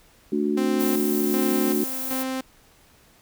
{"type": "chord", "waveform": "sine", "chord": "D major", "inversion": "second", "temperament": "just", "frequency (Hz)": [220.2, 293.7, 367.1], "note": ["A3", "D4", "F#4"], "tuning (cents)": [2, 0, -14], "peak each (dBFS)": -25, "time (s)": [0.32, 1.84], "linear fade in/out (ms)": 5}
{"type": "tone with tremolo", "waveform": "sawtooth", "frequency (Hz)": 261.6, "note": "C4", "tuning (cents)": 0, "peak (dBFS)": -22, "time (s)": [0.57, 2.41], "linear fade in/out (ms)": 5, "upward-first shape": "square", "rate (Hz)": 1.3, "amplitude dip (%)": 65}
{"type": "noise", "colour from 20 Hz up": "violet", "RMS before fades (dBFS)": -30, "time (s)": [0.79, 2.24], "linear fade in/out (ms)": 20}
{"effects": ["pink hiss -56 dBFS RMS until 3.21 s"]}